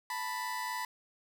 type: tone pair together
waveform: 30% pulse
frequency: 884.4 / 987.8 Hz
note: A5 / B5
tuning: +9 / 0 cents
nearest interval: major second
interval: 191 cents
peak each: -38 / -33 dBFS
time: 0.1-0.85 s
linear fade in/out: 2 ms
effects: none